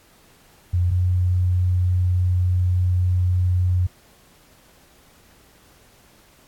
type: tone pair in turn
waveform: sine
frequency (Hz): 88.7 / 90.35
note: F2 / F#2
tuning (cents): +27 / -41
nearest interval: unison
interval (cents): 32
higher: second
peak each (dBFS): -16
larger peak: neither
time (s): 0.73-0.91 / 0.91-3.87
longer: second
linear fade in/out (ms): 10
effects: pink hiss -54 dBFS RMS until 6.47 s + AAC 64 kbps